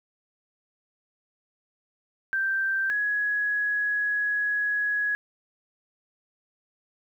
sine tone pair in turn, 1568 / 1674.2 Hz, G6 / G#6, 0 / +13 cents, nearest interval minor second, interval 113 cents, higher second, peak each -23 dBFS, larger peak neither, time 2.33-2.9 / 2.9-5.15 s, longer second, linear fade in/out 0 ms, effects 10-bit

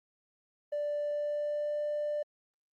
triangle tone with pitch glide, 587.3 to 593.1 Hz, D5 to D5, 0 to +17 cents, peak -27 dBFS, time 0.72-2.23 s, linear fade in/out 10 ms, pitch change +17 cents, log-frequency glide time 1-1.82 s, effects tanh soft clip ceiling -27 dBFS + Opus 32 kbps

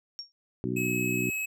sine tone with exponential decay, 5540 Hz, F8, 15 cents flat, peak -31 dBFS, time 0.19-0.32 s, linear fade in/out 0 ms, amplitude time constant 27 ms
harmonic tone, 61.74 Hz, B1, in tune, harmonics 2 / 3 / 4 / 5 / 6, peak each -34 / -34 / -34 / -34 / -34 dBFS, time 0.64-1.3 s, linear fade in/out 0 ms
square tone, 2567 Hz, E7, 47 cents flat, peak -30 dBFS, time 0.76-1.46 s, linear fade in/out 10 ms
effects none

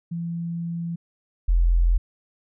sine tone pair in turn, 169.1 / 42.75 Hz, E3 / F1, +44 / -36 cents, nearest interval 2 octaves, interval 2380 cents, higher first, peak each -26 / -15 dBFS, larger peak second, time 0.11-0.96 / 1.48-1.98 s, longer first, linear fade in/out 10 ms, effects none

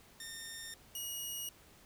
10% pulse tone pair in turn, 1822 / 2892 Hz, A#6 / F#7, -40 / -40 cents, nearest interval minor sixth, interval 800 cents, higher second, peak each -35 / -31 dBFS, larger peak second, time 0.2-0.74 / 0.95-1.49 s, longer neither, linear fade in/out 2 ms, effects pink hiss -61 dBFS RMS until 1.85 s

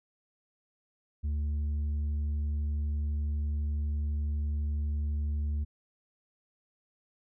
sine tone with tanh clipping, 74 Hz, D2, 14 cents sharp, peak -29 dBFS, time 1.23-5.65 s, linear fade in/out 20 ms, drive 4 dB, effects none

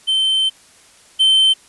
triangle tone pair in turn, 3095 / 3095 Hz, G7 / G7, -23 / -23 cents, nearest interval unison, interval 0 cents, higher neither, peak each -12 / -8 dBFS, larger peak second, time 0.07-0.5 / 1.19-1.54 s, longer first, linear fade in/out 20 ms, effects white hiss -48 dBFS RMS until 1.68 s + resampled to 24000 Hz

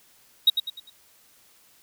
triangle tone with echo, 3800 Hz, A#7, 33 cents sharp, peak -11 dBFS, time 0.47-0.5 s, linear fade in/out 5 ms, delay 100 ms, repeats 4, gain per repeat -8 dB, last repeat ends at 0.9 s, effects white hiss -58 dBFS RMS until 1.82 s

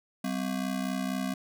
square ring-modulated tone, 225.4 Hz, A3, 42 cents sharp, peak -27 dBFS, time 0.24-1.34 s, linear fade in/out 5 ms, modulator 32.1 Hz, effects none

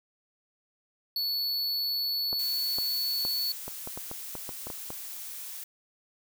square tone, 4431 Hz, C#8, 2 cents flat, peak -28 dBFS, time 1.16-3.52 s, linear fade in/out 2 ms
clicks, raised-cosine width 1 ms, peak -24 dBFS, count 12, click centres 2.329 / 2.785 / 3.251 / 3.68 / 3.874 / 3.975 / 4.114 / 4.353 / 4.492 / 4.67 / 4.702 / 4.904 s
blue noise, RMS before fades -40 dBFS, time 2.39-5.64 s, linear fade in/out 5 ms
effects none

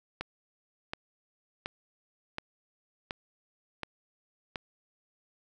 click train, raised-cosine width 0.3 ms, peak -18 dBFS, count 7, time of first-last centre 0.21-4.558 s, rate 1.38 Hz, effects none

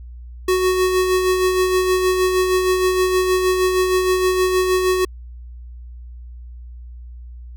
square tone with tremolo, 370 Hz, F#4, in tune, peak -14 dBFS, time 0.48-5.05 s, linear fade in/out 5 ms, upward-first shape sine, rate 6.4 Hz, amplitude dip 40%, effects added 60 Hz sine -33 dBFS peak until 7.56 s

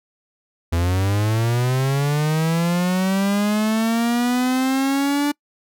45% pulse linear sweep, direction up, 82.41 to 292.2 Hz, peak -17 dBFS, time 0.72-5.32 s, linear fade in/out 10 ms, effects noise-tail reverb RT60 0.1 s tail -26 dB re dry

